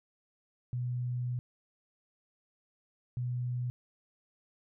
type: tone bursts at uneven times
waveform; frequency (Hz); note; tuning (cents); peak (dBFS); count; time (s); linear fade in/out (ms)
sine; 123.47; B2; 0; -31; 2; 0.73-1.39 / 3.17-3.7; 0
effects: none